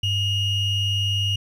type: ring-modulated tone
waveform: triangle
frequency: 1480 Hz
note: F#6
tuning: in tune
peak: -15 dBFS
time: 0.03-1.36 s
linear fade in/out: 5 ms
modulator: 1380 Hz
effects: none